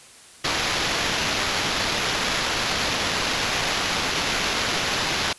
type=noise with sample-and-hold; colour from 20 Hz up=blue; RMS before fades=-24 dBFS; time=0.44-5.33 s; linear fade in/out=5 ms; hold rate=8820 Hz; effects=white hiss -47 dBFS RMS until 5.38 s + resampled to 24000 Hz